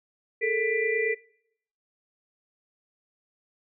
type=tone cluster; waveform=sine; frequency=425.3 / 454.1 / 1985 / 2379 Hz; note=G#4 / A#4 / B6 / D7; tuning=+41 / -45 / +8 / +22 cents; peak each=-29 / -27 / -27 / -33 dBFS; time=0.41-1.15 s; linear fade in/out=20 ms; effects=noise-tail reverb RT60 0.7 s tail -23 dB re dry